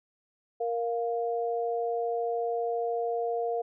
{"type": "tone pair together", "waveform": "sine", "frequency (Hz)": [467.2, 700], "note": ["A#4", "F5"], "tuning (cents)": [4, 4], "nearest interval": "perfect fifth", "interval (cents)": 700, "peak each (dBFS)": [-29, -31], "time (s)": [0.6, 3.62], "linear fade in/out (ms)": 10, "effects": []}